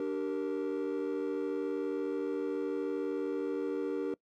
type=chord; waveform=triangle; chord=G minor; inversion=second; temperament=equal with one note detuned; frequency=293.7 / 387 / 466.2 Hz; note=D4 / G4 / Bb4; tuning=0 / -22 / 0 cents; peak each=-33 dBFS; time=0-4.14 s; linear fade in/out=2 ms; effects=noise-tail reverb RT60 0.1 s tail -23 dB re dry + tanh soft clip ceiling -24 dBFS